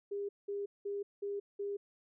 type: tone bursts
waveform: sine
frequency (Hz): 403.5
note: G#4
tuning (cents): -50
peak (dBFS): -35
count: 5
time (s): 0.11-1.77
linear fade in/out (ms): 10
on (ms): 180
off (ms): 190
effects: none